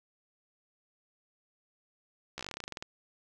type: slowing click train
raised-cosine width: 0.2 ms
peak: -21 dBFS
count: 16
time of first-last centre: 2.38-2.825 s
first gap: 14 ms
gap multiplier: 1.1
effects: none